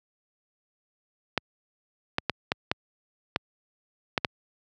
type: clicks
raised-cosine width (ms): 0.3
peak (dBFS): -7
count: 8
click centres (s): 1.377 / 2.184 / 2.297 / 2.519 / 2.715 / 3.361 / 4.178 / 4.248
effects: high-pass 80 Hz 12 dB/octave